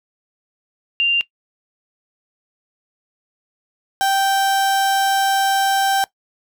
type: tone pair in turn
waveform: sine / 35% pulse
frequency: 2786 / 781.8 Hz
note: F7 / G5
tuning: -5 / -5 cents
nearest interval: octave + minor seventh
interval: 2200 cents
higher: first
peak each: -13 dBFS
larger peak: neither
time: 1-1.21 / 4.01-6.04 s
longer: second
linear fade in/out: 0 ms
effects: noise-tail reverb RT60 0.1 s tail -20 dB re dry